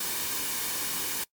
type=noise with comb filter; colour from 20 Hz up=white; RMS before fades=-31 dBFS; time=0-1.24 s; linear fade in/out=5 ms; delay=1.5 ms; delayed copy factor=-0.5; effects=noise-tail reverb RT60 0.1 s tail -22 dB re dry + MP3 96 kbps